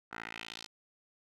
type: tone with band-pass filter sweep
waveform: 10% pulse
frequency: 56.3 Hz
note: A1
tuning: 40 cents sharp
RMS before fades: -45 dBFS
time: 0.11-0.67 s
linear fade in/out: 20 ms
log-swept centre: 1400 to 4800 Hz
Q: 2.2
effects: none